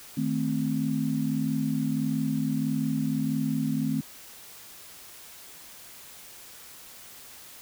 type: chord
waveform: sine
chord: A diminished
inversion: second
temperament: equal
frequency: 155.56 / 220 / 261.6 Hz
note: Eb3 / A3 / C4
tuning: 0 / 0 / 0 cents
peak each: -30 / -29 / -28 dBFS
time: 0.17-4.01 s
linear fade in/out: 5 ms
effects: white hiss -47 dBFS RMS until 7.61 s